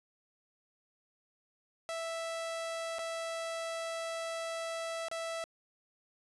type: tone with dropouts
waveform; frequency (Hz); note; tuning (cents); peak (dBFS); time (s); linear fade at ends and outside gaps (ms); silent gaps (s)
sawtooth; 659.3; E5; 0; -32; 1.89-5.44; 0; 2.985-2.991 / 5.084-5.114
effects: resampled to 24000 Hz + 10-bit